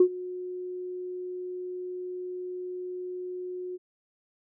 sine tone with ADSR envelope, 363.2 Hz, F#4, 32 cents flat, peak -12 dBFS, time 0-3.78 s, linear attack 4 ms, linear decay 76 ms, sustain -21 dB, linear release 29 ms, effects tanh soft clip ceiling -9 dBFS

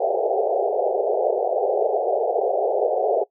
pink band-pass noise, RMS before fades -21 dBFS, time 0-3.24 s, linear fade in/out 10 ms, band 390 to 780 Hz, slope 96 dB/octave, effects noise-tail reverb RT60 0.1 s tail -20 dB re dry

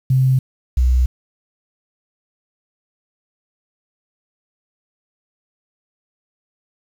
sine tone pair in turn, 130.81 / 62.78 Hz, C3 / B1, 0 / +29 cents, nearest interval octave + minor second, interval 1271 cents, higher first, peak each -11 / -11 dBFS, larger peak neither, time 0.1-0.39 / 0.77-1.06 s, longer neither, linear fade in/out 5 ms, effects 7-bit

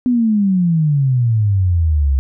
sine exponential sweep, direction down, 253.9 to 65.3 Hz, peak -11 dBFS, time 0.06-2.19 s, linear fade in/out 0 ms, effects none

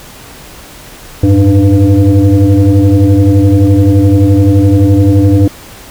sine tone with frequency modulation, 103.83 Hz, G#2, in tune, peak -3 dBFS, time 1.23-5.48 s, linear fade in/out 5 ms, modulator 196 Hz, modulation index 1.4, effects pink hiss -32 dBFS RMS until 5.9 s

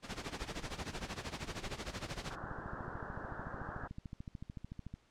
pink noise with tremolo, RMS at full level -39 dBFS, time 0.02-2.36 s, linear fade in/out 50 ms, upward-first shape sine, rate 13 Hz, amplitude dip 80%
white low-pass noise, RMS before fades -46 dBFS, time 2.3-3.88 s, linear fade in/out 10 ms, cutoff 1700 Hz, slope 96 dB/octave
click train, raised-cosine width 5 ms, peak -32 dBFS, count 35, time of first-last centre 2.44-4.94 s, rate 13.6 Hz
effects pink hiss -70 dBFS RMS until 5.1 s + low-pass 6000 Hz 12 dB/octave

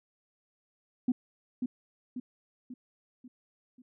sine tone with echo, 250 Hz, B3, 21 cents sharp, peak -22 dBFS, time 1.08-1.12 s, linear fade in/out 5 ms, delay 540 ms, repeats 5, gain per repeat -6 dB, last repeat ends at 3.82 s, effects tanh soft clip ceiling -19 dBFS

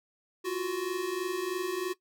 square tone pair together, 347.9 / 371 Hz, F4 / F#4, -7 / +5 cents, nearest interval minor second, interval 112 cents, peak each -36 / -32 dBFS, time 0.44-1.94 s, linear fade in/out 20 ms, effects noise-tail reverb RT60 0.1 s tail -17 dB re dry

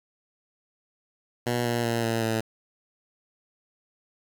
10% pulse tone with pitch steps, 120.8 / 118.59 / 116.42 / 114.28 / 112.19 Hz, B2 / A#2 / A#2 / A#2 / A2, -38 / +30 / -2 / -34 / +34 cents, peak -16 dBFS, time 1.46-2.41 s, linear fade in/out 10 ms, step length 190 ms, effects 8-bit

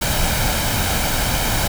pink noise with comb filter, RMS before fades -19 dBFS, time 0.01-1.68 s, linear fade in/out 10 ms, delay 1.3 ms, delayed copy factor +0.5, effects none

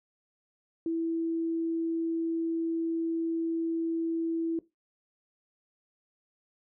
sine tone, 329.6 Hz, E4, in tune, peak -27 dBFS, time 0.86-4.59 s, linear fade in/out 2 ms, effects noise-tail reverb RT60 0.2 s tail -18 dB re dry

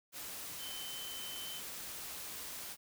sine tone in noise, 3065 Hz, G7, 40 cents flat, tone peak -45 dBFS, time 0.58-1.62 s, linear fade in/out 50 ms, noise white, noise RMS -45 dBFS, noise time 0.12-2.77 s, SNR -3 dB, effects none

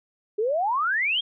sine exponential sweep, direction up, 403.7 to 3322 Hz, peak -21 dBFS, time 0.38-1.21 s, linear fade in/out 10 ms, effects none

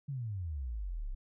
sine exponential sweep, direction down, 146.83 to 30.87 Hz, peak -35 dBFS, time 0.08-1.15 s, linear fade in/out 10 ms, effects none

